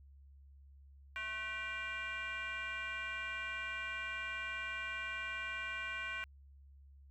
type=tone with frequency modulation; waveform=sine; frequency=1943 Hz; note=B6; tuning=29 cents flat; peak=-37 dBFS; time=1.16-6.24 s; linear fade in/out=0 ms; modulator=429 Hz; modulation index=1.8; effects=tanh soft clip ceiling -35 dBFS + added 69 Hz sine -56 dBFS peak until 7.1 s